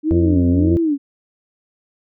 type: tone with vibrato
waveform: sine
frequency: 296.1 Hz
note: D4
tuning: 14 cents sharp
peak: -14 dBFS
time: 0.03-0.98 s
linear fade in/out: 50 ms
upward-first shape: sine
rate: 1.7 Hz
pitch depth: 230 cents each way
type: harmonic tone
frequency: 87.31 Hz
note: F2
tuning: in tune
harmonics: 1 / 2 / 3 / 4 / 5 / 6 / 7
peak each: -16 / -22 / -26 / -28 / -30 / -32 / -33 dBFS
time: 0.11-0.77 s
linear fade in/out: 0 ms
effects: none